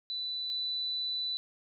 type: tone pair in turn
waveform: sine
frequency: 3982 / 3982 Hz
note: B7 / B7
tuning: +14 / +14 cents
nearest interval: unison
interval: 0 cents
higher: neither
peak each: -33 / -31 dBFS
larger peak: second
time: 0.1-0.5 / 0.5-1.37 s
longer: second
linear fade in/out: 0 ms
effects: none